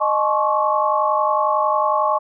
sine tone cluster, 614 / 856 / 1078 / 1129 Hz, D#5 / A5 / C#6 / C#6, -23 / -48 / -49 / +31 cents, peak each -21 dBFS, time 0-2.19 s, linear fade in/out 20 ms, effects none

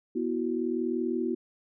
sine chord, B suspended fourth, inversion none, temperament equal with one note detuned, 244.1 / 329.6 / 370 Hz, B3 / E4 / F#4, -20 / 0 / 0 cents, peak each -31 dBFS, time 0.15-1.35 s, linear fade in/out 10 ms, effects none

